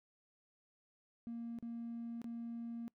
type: tone with dropouts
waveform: triangle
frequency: 233.1 Hz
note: A#3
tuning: in tune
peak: -38 dBFS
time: 1.27-2.88 s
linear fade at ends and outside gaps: 0 ms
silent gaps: 1.587-1.626 / 2.217-2.243 s
effects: noise-tail reverb RT60 0.1 s tail -26 dB re dry + tanh soft clip ceiling -38 dBFS